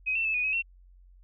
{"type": "tone with pitch steps", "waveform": "sine", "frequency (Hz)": [2526, 2683, 2613, 2471, 2550, 2715], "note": ["D#7", "E7", "E7", "D#7", "D#7", "F7"], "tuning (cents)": [26, 30, -16, -13, 42, -50], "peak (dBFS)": -25, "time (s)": [0.06, 0.624], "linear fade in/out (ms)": 20, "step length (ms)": 94, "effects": ["added 45 Hz sine -52 dBFS peak until 1.23 s"]}